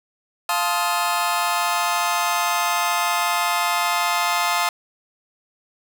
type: chord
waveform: sawtooth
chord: F dominant seventh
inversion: none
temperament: just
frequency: 698.5 / 873.1 / 1047.7 / 1257.2 Hz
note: F5 / A5 / C6 / Eb6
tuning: 0 / -14 / +2 / +18 cents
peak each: -21 dBFS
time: 0.49-4.69 s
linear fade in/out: 2 ms
effects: none